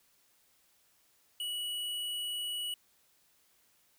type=tone; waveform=square; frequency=2934 Hz; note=F#7; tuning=15 cents flat; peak=-35 dBFS; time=1.4-2.74 s; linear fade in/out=2 ms; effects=white hiss -69 dBFS RMS until 3.98 s